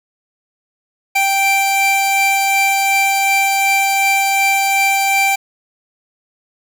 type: tone pair together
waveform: 45% pulse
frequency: 783.9 / 2349 Hz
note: G5 / D7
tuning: 0 / 0 cents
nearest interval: octave + perfect fifth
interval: 1900 cents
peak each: -15 dBFS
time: 1.15-5.36 s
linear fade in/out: 10 ms
effects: none